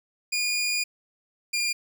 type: tone pair in turn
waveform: 20% pulse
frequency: 2435 / 2404 Hz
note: D#7 / D7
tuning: -38 / +40 cents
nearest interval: unison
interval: 22 cents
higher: first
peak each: -19 dBFS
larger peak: neither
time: 0.32-0.84 / 1.53-1.73 s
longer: first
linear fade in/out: 10 ms
effects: none